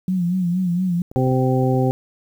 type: tone with vibrato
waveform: sine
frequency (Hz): 179.5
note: F3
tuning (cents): +48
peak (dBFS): -17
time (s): 0.08-1.02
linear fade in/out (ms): 2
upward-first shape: sine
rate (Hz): 4.3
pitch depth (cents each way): 78
type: clicks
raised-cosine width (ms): 2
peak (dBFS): -22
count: 5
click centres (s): 1.115 / 1.271 / 1.316 / 1.634 / 1.743
type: harmonic tone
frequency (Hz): 129.4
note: C3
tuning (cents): -19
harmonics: 1 / 2 / 3 / 4 / 6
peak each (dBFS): -18 / -21 / -23 / -24 / -26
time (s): 1.16-1.91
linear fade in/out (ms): 0
effects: 8-bit